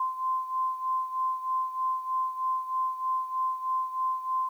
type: beating tone pair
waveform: sine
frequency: 1037 / 1040.2 Hz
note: C6 / C6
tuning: -16 / -10 cents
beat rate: 3.2 Hz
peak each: -28 / -33 dBFS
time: 0-4.49 s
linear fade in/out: 5 ms
effects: 10-bit